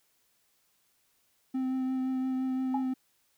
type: tone with vibrato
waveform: triangle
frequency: 260 Hz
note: C4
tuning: 11 cents flat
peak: -26 dBFS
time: 1.54-2.94 s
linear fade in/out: 10 ms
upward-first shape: triangle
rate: 5.8 Hz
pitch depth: 15 cents each way
type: tone with exponential decay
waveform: sine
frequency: 834 Hz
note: G#5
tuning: 7 cents sharp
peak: -26 dBFS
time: 2.74-2.89 s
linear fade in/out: 5 ms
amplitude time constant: 31 ms
effects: white hiss -71 dBFS RMS until 3.37 s